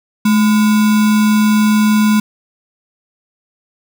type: tone with sample-and-hold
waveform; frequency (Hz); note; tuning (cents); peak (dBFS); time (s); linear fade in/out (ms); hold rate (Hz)
sine; 213.4; G#3; +47; -8; 0.25-2.2; 5; 1225
effects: none